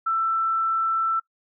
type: tone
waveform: sine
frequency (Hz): 1332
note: E6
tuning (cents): +18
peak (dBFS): -20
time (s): 0.06-1.2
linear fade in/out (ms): 10
effects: noise-tail reverb RT60 0.1 s tail -20 dB re dry